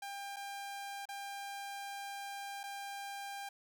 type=tone with dropouts; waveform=sawtooth; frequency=798 Hz; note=G5; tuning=31 cents sharp; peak=-38 dBFS; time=0.02-3.49 s; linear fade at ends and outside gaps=5 ms; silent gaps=0.362-0.366 / 1.055-1.088 / 2.633-2.637 s; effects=none